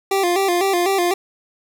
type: tone with vibrato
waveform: 25% pulse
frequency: 370 Hz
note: F#4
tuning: in tune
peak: -12 dBFS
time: 0.11-1.14 s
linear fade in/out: 5 ms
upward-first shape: square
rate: 4 Hz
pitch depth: 93 cents each way
effects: none